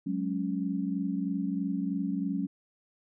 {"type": "chord", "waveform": "sine", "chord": "F# suspended second", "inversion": "none", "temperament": "just", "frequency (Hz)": [185, 208.1, 277.5], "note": ["F#3", "G#3", "C#4"], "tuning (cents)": [0, 4, 2], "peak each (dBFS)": [-32, -34, -32], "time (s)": [0.06, 2.47], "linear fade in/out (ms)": 10, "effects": []}